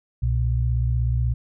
sine tone pair together, 63.6 / 119.98 Hz, C2 / B2, -48 / -50 cents, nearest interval major seventh, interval 1098 cents, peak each -21 / -22 dBFS, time 0.22-1.34 s, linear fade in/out 10 ms, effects none

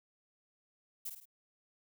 violet noise with echo, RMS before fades -40 dBFS, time 1.05-1.1 s, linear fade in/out 10 ms, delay 52 ms, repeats 3, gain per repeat -6 dB, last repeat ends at 1.256 s, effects none

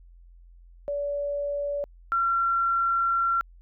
sine tone pair in turn, 574 / 1365.2 Hz, D5 / F6, -40 / -40 cents, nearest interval octave + minor third, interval 1500 cents, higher second, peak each -26 / -21 dBFS, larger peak second, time 0.88-1.84 / 2.12-3.41 s, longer second, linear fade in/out 0 ms, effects added 43 Hz sine -48 dBFS peak until 3.61 s

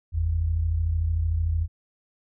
sine tone pair together, 49.08 / 82.41 Hz, G1 / E2, +3 / 0 cents, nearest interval major sixth, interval 897 cents, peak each -28 / -22 dBFS, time 0.12-1.68 s, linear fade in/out 50 ms, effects none

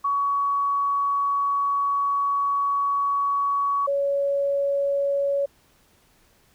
sine tone pair in turn, 1125 / 560.7 Hz, C#6 / C#5, +25 / +20 cents, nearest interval octave, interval 1205 cents, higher first, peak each -20 dBFS, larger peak neither, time 0.04-3.87 / 3.87-5.46 s, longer first, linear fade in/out 10 ms, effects pink hiss -60 dBFS RMS until 6.54 s

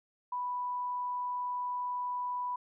sine tone, 987.8 Hz, B5, in tune, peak -32 dBFS, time 0.32-2.56 s, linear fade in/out 5 ms, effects none

